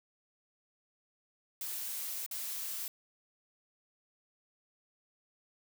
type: noise with dropouts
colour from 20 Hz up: blue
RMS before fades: -39 dBFS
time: 1.61-2.88 s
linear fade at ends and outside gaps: 2 ms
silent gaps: 2.263-2.311 s
effects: none